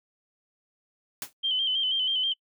white noise with exponential decay, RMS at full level -30 dBFS, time 1.22-1.33 s, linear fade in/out 1 ms, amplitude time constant 22 ms
sine tone with vibrato, 3100 Hz, G7, 20 cents flat, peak -23 dBFS, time 1.43-2.34 s, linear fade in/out 20 ms, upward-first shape square, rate 6.2 Hz, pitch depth 42 cents each way
effects noise-tail reverb RT60 0.1 s tail -26 dB re dry

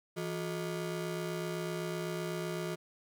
30% pulse ring-modulated tone, 263.1 Hz, C4, 10 cents sharp, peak -29 dBFS, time 0.16-2.76 s, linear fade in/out 20 ms, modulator 97.6 Hz, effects none

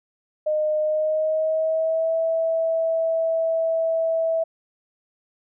sine tone with pitch glide, 613 to 653.2 Hz, D#5 to E5, -26 to -16 cents, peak -19 dBFS, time 0.46-4.44 s, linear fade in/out 10 ms, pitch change +110 cents, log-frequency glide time 0.8-2.15 s, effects none

